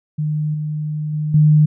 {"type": "tone with level steps", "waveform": "sine", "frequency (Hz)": 152, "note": "D#3", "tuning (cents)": -40, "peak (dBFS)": [-17, -20, -18, -8], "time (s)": [0.18, 1.66], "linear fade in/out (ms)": 10, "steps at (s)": [0.54, 1.13, 1.34], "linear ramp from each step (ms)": 5, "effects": []}